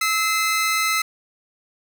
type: tone pair together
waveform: sawtooth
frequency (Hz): 1300 / 2064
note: E6 / C7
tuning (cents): -24 / -24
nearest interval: minor sixth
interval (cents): 800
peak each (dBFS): -18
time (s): 0.01-1.02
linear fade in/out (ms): 5
effects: none